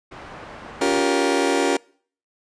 white low-pass noise, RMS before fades -39 dBFS, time 0.11-1.04 s, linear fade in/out 10 ms, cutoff 1300 Hz, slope 12 dB/octave
30% pulse chord, G half-diminished seventh, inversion second, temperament just, 282.2 / 352.8 / 392 / 470.4 Hz, Db4 / F4 / G4 / Bb4, +31 / +18 / 0 / +16 cents, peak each -20 / -21 / -21 / -21 dBFS, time 0.81-1.77 s, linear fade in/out 5 ms
effects noise-tail reverb RT60 0.5 s tail -25 dB re dry + resampled to 22050 Hz

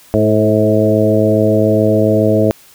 harmonic tone with a mistuned harmonic, 107.2 Hz, A2, 45 cents flat, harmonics 1 / 2 / 3 / 4 / 5 / 6, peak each -16 / -16 / -16 / -16 / -16 / -16 dBFS, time 0.14-2.51 s, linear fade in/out 0 ms, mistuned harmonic 4, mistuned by +19 cents, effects white hiss -44 dBFS RMS until 2.74 s

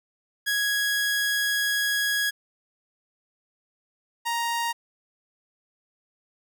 sawtooth tone pair in turn, 1661.2 / 935 Hz, G#6 / A#5, 0 / +5 cents, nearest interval minor seventh, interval 995 cents, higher first, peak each -19 / -21 dBFS, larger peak first, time 0.46-2.31 / 4.25-4.73 s, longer first, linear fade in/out 20 ms, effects none

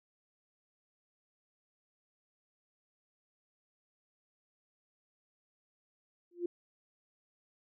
sine tone with exponential growth, 349.2 Hz, F4, in tune, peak -28 dBFS, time 6.31-6.46 s, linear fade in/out 5 ms, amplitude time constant 31 ms, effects none

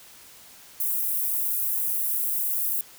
white high-pass noise, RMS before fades -26 dBFS, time 0.8-2.81 s, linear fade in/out 2 ms, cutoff 11000 Hz, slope 24 dB/octave, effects white hiss -49 dBFS RMS until 2.98 s

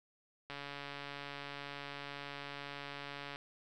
click train, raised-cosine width 0.3 ms, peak -28 dBFS, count 407, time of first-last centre 0.5-3.359 s, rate 142 Hz, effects none

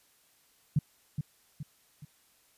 sine tone with echo, 147.7 Hz, D3, 10 cents sharp, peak -21 dBFS, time 0.76-0.79 s, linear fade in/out 5 ms, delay 420 ms, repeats 3, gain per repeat -7 dB, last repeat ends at 2.05 s, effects white hiss -66 dBFS RMS until 2.57 s + resampled to 32000 Hz

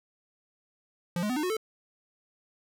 square tone with pitch steps, 174.2 / 209.6 / 252.1 / 303.3 / 364.9 / 439 Hz, F3 / G#3 / B3 / D#4 / F#4 / A4, -4 / +16 / +36 / -44 / -24 / -4 cents, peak -28 dBFS, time 1.16-1.568 s, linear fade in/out 2 ms, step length 68 ms, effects none

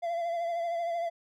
triangle tone with vibrato, 681 Hz, F5, 44 cents flat, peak -27 dBFS, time 0.02-1.1 s, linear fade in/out 20 ms, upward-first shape triangle, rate 13 Hz, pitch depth 43 cents each way, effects none

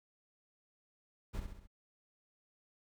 brown noise with echo, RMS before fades -38 dBFS, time 1.33-1.41 s, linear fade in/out 20 ms, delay 66 ms, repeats 4, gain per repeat -5 dB, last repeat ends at 1.674 s, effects none

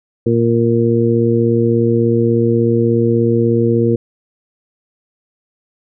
harmonic tone, 116.54 Hz, A#2, in tune, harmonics 1 / 2 / 3 / 4, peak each -16 / -16 / -16 / -16 dBFS, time 0.26-3.96 s, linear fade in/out 5 ms, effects none

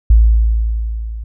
sine tone with level ramp, 55.5 Hz, A1, 16 cents sharp, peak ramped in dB -3 to -23 dBFS, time 0.1-1.24 s, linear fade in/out 5 ms, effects none

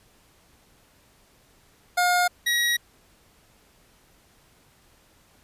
25% pulse tone pair in turn, 714 / 1906.2 Hz, F5 / A#6, +38 / +38 cents, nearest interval octave + perfect fourth, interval 1700 cents, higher second, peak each -15 / -17 dBFS, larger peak first, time 1.97-2.28 / 2.46-2.77 s, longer neither, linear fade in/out 10 ms, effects pink hiss -59 dBFS RMS until 5.43 s + resampled to 32000 Hz

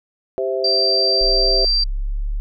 sine chord, C major, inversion second, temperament equal, 392 / 523.3 / 659.3 Hz, G4 / C5 / E5, 0 / 0 / 0 cents, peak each -22 / -23 / -24 dBFS, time 0.38-1.65 s, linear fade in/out 0 ms
sine tone, 4699 Hz, D8, in tune, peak -15 dBFS, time 0.64-1.84 s, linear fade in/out 5 ms
sine exponential sweep, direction up, 30.87 to 36.71 Hz, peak -19 dBFS, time 1.21-2.4 s, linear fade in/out 0 ms
effects none

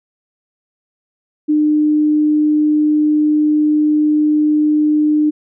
sine tone, 302.2 Hz, D4, 50 cents sharp, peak -10 dBFS, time 1.48-5.31 s, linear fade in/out 20 ms, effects none

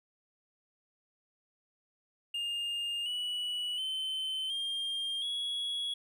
triangle tone with pitch steps, 2820 / 2943 / 3072 / 3206 / 3346 Hz, F7 / F#7 / G7 / G7 / G#7, +16 / -10 / -36 / +38 / +12 cents, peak -31 dBFS, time 2.34-5.94 s, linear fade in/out 5 ms, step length 720 ms, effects none

